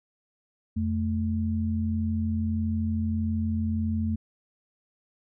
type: tone pair together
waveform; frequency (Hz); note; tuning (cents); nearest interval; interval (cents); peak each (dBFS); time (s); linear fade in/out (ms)
sine; 87.07 / 219.6; F2 / A3; -5 / -3; octave + major third; 1602; -27; 0.76-4.16; 10
effects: none